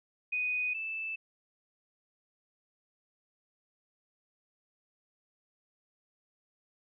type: tone pair in turn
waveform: sine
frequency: 2489 / 2637 Hz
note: D#7 / E7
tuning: 0 / 0 cents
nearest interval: minor second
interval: 100 cents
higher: second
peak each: -29 / -34 dBFS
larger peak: first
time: 0.32-0.74 / 0.74-1.16 s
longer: neither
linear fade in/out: 10 ms
effects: none